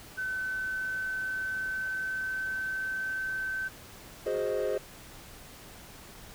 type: tone with pitch glide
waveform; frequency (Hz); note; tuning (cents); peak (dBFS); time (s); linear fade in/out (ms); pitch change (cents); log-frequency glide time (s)
sine; 1521 to 1538.7; F#6 to G6; +47 to -33; -30; 0.17-3.69; 20; +20; 0.4-3
type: chord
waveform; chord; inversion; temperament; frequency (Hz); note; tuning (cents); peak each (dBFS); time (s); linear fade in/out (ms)
triangle; Ab dominant seventh; third; equal; 370 / 415.3 / 523.3 / 622.3; Gb4 / Ab4 / C5 / Eb5; 0 / 0 / 0 / 0; -33 / -29 / -29 / -32; 4.26-4.78; 5
effects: tanh soft clip ceiling -21 dBFS + pink hiss -49 dBFS RMS until 6.34 s